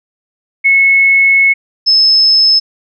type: tone pair in turn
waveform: sine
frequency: 2192 / 5213 Hz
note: C#7 / E8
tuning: -20 / -20 cents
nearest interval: octave + minor third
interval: 1500 cents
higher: second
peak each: -5 dBFS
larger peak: neither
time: 0.64-1.54 / 1.86-2.6 s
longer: first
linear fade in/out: 20 ms
effects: none